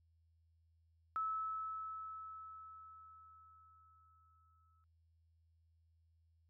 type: tone with exponential decay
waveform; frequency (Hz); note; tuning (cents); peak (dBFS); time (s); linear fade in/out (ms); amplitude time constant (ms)
sine; 1302; E6; -22; -35; 1.16-4.84; 0; 800
effects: added 82 Hz sine -70 dBFS peak until 6.49 s